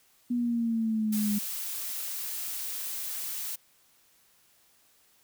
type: exponential sweep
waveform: sine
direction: down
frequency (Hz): 244.4 to 204.7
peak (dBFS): -25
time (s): 0.3-1.39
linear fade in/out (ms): 10
type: noise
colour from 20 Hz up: blue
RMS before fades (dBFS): -35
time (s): 1.12-3.56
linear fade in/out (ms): 10
effects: white hiss -64 dBFS RMS until 5.23 s